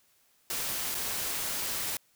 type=noise with dropouts; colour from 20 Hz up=white; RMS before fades=-33 dBFS; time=0.5-1.97 s; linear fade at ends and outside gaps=2 ms; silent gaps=0.946-0.95 s; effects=white hiss -67 dBFS RMS until 2.15 s